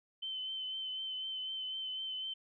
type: tone with vibrato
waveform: sine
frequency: 3068 Hz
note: G7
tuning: 38 cents flat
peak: -37 dBFS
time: 0.22-2.34 s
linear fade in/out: 10 ms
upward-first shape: triangle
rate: 4 Hz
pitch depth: 27 cents each way
effects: none